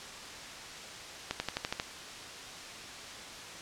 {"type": "accelerating click train", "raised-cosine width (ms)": 0.2, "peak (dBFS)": -14, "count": 7, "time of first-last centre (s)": [1.31, 1.799], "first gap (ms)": 90, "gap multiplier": 0.96, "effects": ["white hiss -44 dBFS RMS until 3.61 s", "low-pass 6000 Hz 12 dB/octave"]}